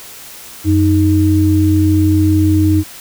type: tone pair together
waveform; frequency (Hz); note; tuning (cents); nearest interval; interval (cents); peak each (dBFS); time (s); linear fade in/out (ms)
sine; 92.6 / 311.7; F#2 / D#4; +2 / +3; octave + major sixth; 2101; -11; 0.64-2.84; 50
effects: white hiss -34 dBFS RMS until 3 s